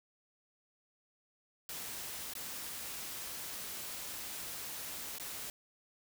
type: noise with dropouts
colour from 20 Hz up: white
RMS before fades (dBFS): -43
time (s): 1.69-5.5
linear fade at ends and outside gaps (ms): 1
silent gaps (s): 2.336-2.352 / 5.184-5.198
effects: none